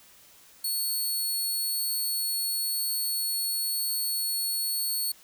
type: tone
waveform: 10% pulse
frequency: 4399 Hz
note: C#8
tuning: 14 cents flat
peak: -20 dBFS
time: 0.64-5.12 s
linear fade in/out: 5 ms
effects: white hiss -55 dBFS RMS until 5.23 s